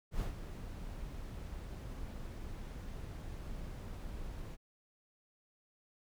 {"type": "noise with ADSR envelope", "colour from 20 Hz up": "brown", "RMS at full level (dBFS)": -35, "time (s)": [0.11, 4.57], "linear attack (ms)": 88, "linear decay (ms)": 120, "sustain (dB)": -9, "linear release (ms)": 34, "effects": []}